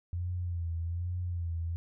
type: tone with vibrato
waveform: sine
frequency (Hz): 86.3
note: F2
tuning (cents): -20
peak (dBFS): -31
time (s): 0.13-1.76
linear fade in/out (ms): 0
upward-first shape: sine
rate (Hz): 1.2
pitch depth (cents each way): 63
effects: none